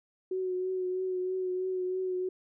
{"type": "tone with vibrato", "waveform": "sine", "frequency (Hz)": 370, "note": "F#4", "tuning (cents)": 0, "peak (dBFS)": -29, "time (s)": [0.31, 2.29], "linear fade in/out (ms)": 5, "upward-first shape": "triangle", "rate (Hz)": 3.1, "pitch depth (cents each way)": 28, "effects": []}